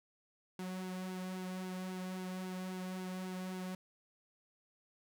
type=tone with flanger; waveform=sawtooth; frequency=185 Hz; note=F#3; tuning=in tune; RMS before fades=-42 dBFS; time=0.59-3.75 s; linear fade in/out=2 ms; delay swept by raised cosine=1.6 to 3.2 ms; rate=3.7 Hz; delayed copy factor=-0.6; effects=none